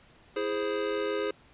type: chord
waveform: square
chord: E augmented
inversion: none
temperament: equal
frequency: 329.6 / 415.3 / 523.3 Hz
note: E4 / G#4 / B#4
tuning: 0 / 0 / 0 cents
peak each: -37 / -31 / -34 dBFS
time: 0.36-1.31 s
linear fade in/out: 5 ms
effects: pink hiss -58 dBFS RMS until 1.53 s + resampled to 8000 Hz